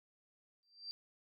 sine tone with exponential growth, 4699 Hz, D8, in tune, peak -39 dBFS, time 0.63-0.91 s, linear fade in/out 0 ms, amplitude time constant 60 ms, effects none

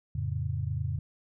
sine chord, F augmented, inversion none, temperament equal, 87.31 / 110 / 138.59 Hz, F2 / A2 / C#3, 0 / 0 / 0 cents, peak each -33 / -33 / -33 dBFS, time 0.15-0.99 s, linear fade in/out 5 ms, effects none

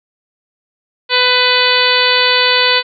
harmonic tone, 498.9 Hz, B4, 17 cents sharp, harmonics 1 / 2 / 3 / 4 / 5 / 6 / 7 / 8 / 9, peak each -18 / -18 / -18 / -18 / -18 / -18 / -18 / -18 / -18 dBFS, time 1.09-2.83 s, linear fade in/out 50 ms, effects none

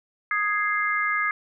sine chord, Ab major, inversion second, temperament equal, 1244.5 / 1661.2 / 2093 Hz, Eb6 / Ab6 / C7, 0 / 0 / 0 cents, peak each -26 dBFS, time 0.31-1.31 s, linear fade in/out 2 ms, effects none

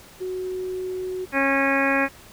sine tone, 370 Hz, F#4, in tune, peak -26 dBFS, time 0.2-1.26 s, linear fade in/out 20 ms
harmonic tone, 273.9 Hz, C#4, 21 cents flat, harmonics 1 / 2 / 3 / 4 / 5 / 6 / 7 / 8 / 9, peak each -24 / -25 / -29 / -29 / -32 / -25 / -28 / -31 / -27 dBFS, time 1.32-2.09 s, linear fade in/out 50 ms
effects pink hiss -47 dBFS RMS until 2.32 s

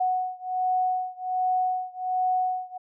sine beating tone pair, 738 / 739.3 Hz, F#5 / F#5, -5 / -2 cents, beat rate 1.3 Hz, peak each -26 / -27 dBFS, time 0-2.78 s, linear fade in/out 10 ms, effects none

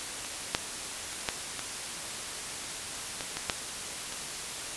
clicks, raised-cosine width 0.2 ms, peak -21 / -6 / -22 / -9 / -17 / -17 / -15 / -8 / -22 dBFS, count 9, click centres 0.248 / 0.549 / 1.13 / 1.288 / 1.593 / 3.208 / 3.37 / 3.498 / 4.124 s, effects white hiss -37 dBFS RMS until 4.76 s + resampled to 24000 Hz

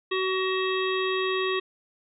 harmonic tone with a mistuned harmonic, 376.4 Hz, F#4, 30 cents sharp, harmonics 1 / 3 / 5 / 7 / 9 / 10, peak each -26 / -31 / -33 / -34 / -36 / -36 dBFS, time 0.11-1.6 s, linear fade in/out 10 ms, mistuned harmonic 9, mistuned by -53 cents, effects none

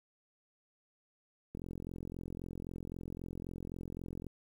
click train, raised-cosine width 3 ms, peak -30 dBFS, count 120, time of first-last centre 1.55-4.267 s, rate 43.8 Hz, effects 10-bit

